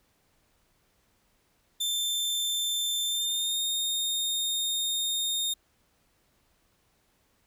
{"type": "tone with pitch glide", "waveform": "sawtooth", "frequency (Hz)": [3559, 3680], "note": ["A7", "A#7"], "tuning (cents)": [19, -23], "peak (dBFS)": -24, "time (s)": [1.8, 5.54], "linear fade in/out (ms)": 10, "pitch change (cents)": 58, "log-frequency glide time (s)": [3.05, 3.59], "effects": ["pink hiss -69 dBFS RMS until 7.46 s"]}